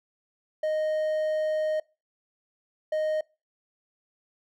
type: tone bursts at uneven times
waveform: triangle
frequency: 620 Hz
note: D#5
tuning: 6 cents flat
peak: -22 dBFS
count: 2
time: 0.63-1.8 / 2.92-3.21 s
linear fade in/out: 5 ms
effects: noise-tail reverb RT60 0.3 s tail -25 dB re dry